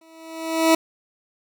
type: tone with exponential growth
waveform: 20% pulse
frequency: 324.5 Hz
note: E4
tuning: 27 cents flat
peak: -7 dBFS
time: 0.01-0.75 s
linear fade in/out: 5 ms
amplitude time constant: 160 ms
effects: none